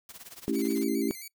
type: noise with tremolo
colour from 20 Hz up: white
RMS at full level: -44 dBFS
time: 0.09-0.84 s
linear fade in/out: 2 ms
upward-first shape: sine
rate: 18 Hz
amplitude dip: 85%
type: chord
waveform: sine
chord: A dominant seventh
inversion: none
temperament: equal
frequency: 220 / 277.2 / 329.6 / 392 Hz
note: A3 / C#4 / E4 / G4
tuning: 0 / 0 / 0 / 0 cents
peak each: -31 / -29 / -31 / -32 dBFS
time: 0.48-1.11 s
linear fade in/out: 0 ms
type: tone with vibrato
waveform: 5% pulse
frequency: 2173 Hz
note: C#7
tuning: 35 cents flat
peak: -31 dBFS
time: 0.55-1.28 s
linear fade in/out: 5 ms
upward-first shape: square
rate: 7.5 Hz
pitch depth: 76 cents each way
effects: noise-tail reverb RT60 0.1 s tail -21 dB re dry